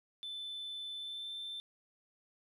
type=tone with pitch glide; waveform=triangle; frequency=3520 to 3553 Hz; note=A7 to A7; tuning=0 to +16 cents; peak=-38 dBFS; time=0.23-1.6 s; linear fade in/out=0 ms; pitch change=+16 cents; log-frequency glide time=0.96-1.32 s; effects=tanh soft clip ceiling -36 dBFS + 13-bit